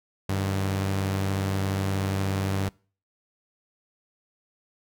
sawtooth tone pair together, 96.93 / 151.5 Hz, G2 / D#3, -19 / -46 cents, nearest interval minor sixth, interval 773 cents, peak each -21 / -31 dBFS, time 0.29-2.69 s, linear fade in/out 5 ms, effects noise-tail reverb RT60 0.4 s tail -24 dB re dry

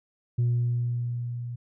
sine tone with level ramp, 120.4 Hz, B2, 44 cents flat, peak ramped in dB -18 to -32 dBFS, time 0.38-1.56 s, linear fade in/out 10 ms, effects tanh soft clip ceiling -19 dBFS

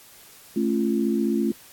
sine chord, A augmented, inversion none, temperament just, 220 / 275 / 343.8 Hz, A3 / C#4 / E#4, 0 / -14 / -27 cents, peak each -23 / -26 / -25 dBFS, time 0.56-1.52 s, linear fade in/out 5 ms, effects white hiss -49 dBFS RMS until 1.72 s + AAC 64 kbps

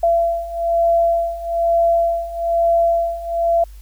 sine beating tone pair, 676 / 677.1 Hz, E5 / E5, +43 / +46 cents, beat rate 1.1 Hz, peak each -19 / -16 dBFS, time 0.03-3.64 s, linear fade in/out 5 ms, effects added 50 Hz sine -35 dBFS peak until 3.81 s + white hiss -53 dBFS RMS until 3.81 s

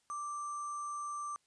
sine tone with sample-and-hold, 1173 Hz, D6, 2 cents flat, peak -37 dBFS, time 0.1-1.36 s, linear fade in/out 0 ms, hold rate 7350 Hz, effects white hiss -75 dBFS RMS until 1.46 s + resampled to 22050 Hz

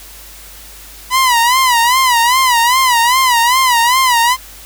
sawtooth tone with vibrato, 987.8 Hz, B5, in tune, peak -5 dBFS, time 1.1-4.37 s, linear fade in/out 50 ms, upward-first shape sine, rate 2.5 Hz, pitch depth 120 cents each way, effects added 50 Hz sine -39 dBFS peak until 4.65 s + white hiss -36 dBFS RMS until 4.65 s

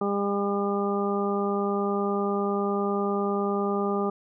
harmonic tone, 201.1 Hz, G3, 44 cents sharp, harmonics 1 / 2 / 3 / 4 / 5 / 6, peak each -28 / -27 / -35 / -33 / -42 / -32 dBFS, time 0.01-4.1 s, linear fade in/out 5 ms, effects none

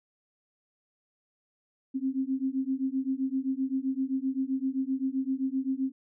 sine beating tone pair, 261.6 / 269.3 Hz, C4 / C#4, 0 / -50 cents, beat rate 7.7 Hz, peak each -30 dBFS, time 1.94-5.92 s, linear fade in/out 20 ms, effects none

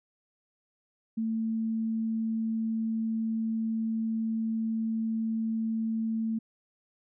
sine tone, 223.5 Hz, A3, 27 cents sharp, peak -27 dBFS, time 1.17-6.39 s, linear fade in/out 10 ms, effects none

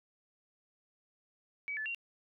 sine tone with pitch steps, 2277 / 1737 / 2758 Hz, C#7 / A6 / F7, +46 / -23 / -22 cents, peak -35 dBFS, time 1.68-1.947 s, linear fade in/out 0 ms, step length 89 ms, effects none

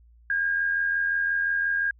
sine tone with amplitude modulation, 1620 Hz, G#6, 43 cents flat, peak -20 dBFS, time 0.3-1.91 s, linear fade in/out 2 ms, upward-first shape sine, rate 85.7 Hz, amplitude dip 45%, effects added 58 Hz sine -52 dBFS peak until 1.99 s

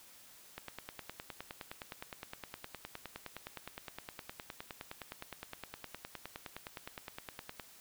click train, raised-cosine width 0.3 ms, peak -26 dBFS, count 69, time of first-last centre 0.58-7.598 s, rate 9.69 Hz, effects white hiss -58 dBFS RMS until 7.8 s

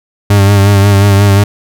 40% pulse tone with vibrato, 100.2 Hz, G2, 38 cents sharp, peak -3 dBFS, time 0.3-1.44 s, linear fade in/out 5 ms, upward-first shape sine, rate 5.6 Hz, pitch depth 35 cents each way, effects none

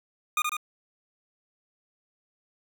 25% pulse tone with echo, 1222 Hz, D#6, 32 cents flat, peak -19 dBFS, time 0.37-0.42 s, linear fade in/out 2 ms, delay 74 ms, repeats 2, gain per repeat -3 dB, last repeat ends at 0.568 s, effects none

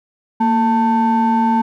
triangle ring-modulated tone, 329.6 Hz, E4, in tune, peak -7 dBFS, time 0.4-1.62 s, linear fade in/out 10 ms, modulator 560 Hz, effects none

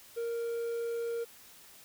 triangle tone, 466.2 Hz, A#4, in tune, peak -30 dBFS, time 0.16-1.25 s, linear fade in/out 20 ms, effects white hiss -55 dBFS RMS until 1.84 s

